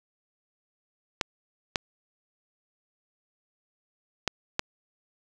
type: clicks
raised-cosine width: 0.2 ms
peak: -7 dBFS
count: 4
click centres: 1.212 / 1.758 / 4.277 / 4.594 s
effects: none